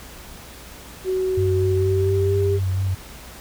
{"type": "tone with pitch glide", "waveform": "sine", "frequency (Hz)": [374.2, 398.7], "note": ["F#4", "G4"], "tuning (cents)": [20, 29], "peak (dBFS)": -19, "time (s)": [1.04, 2.6], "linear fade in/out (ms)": 50, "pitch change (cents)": 109, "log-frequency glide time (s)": [1.68, 2.38]}
{"type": "tone with vibrato", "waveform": "sine", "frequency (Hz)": 94.8, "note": "F#2", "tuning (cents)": 43, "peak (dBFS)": -19, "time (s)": [1.37, 2.95], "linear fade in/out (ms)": 10, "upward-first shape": "triangle", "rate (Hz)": 4.3, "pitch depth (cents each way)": 32}
{"effects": ["added 60 Hz sine -44 dBFS peak until 3.4 s", "pink hiss -41 dBFS RMS until 3.4 s"]}